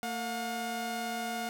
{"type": "tone pair together", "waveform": "sawtooth", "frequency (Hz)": [226.6, 717.3], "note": ["A#3", "F5"], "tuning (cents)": [-49, 46], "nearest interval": "octave + minor sixth", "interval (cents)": 1995, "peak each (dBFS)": [-34, -31], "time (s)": [0.03, 1.49], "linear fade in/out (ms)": 0, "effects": []}